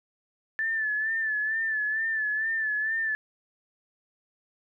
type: tone with vibrato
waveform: sine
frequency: 1753 Hz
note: A6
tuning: 7 cents flat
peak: -25 dBFS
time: 0.59-3.15 s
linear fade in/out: 0 ms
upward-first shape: sine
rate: 2.2 Hz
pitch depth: 52 cents each way
effects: none